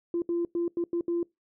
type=tone bursts at uneven times; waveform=sine; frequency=343 Hz; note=F4; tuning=31 cents flat; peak=-24 dBFS; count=6; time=0.14-0.22 / 0.29-0.45 / 0.55-0.68 / 0.77-0.84 / 0.93-1.01 / 1.08-1.23 s; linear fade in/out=2 ms; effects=noise-tail reverb RT60 0.2 s tail -25 dB re dry + tanh soft clip ceiling -21 dBFS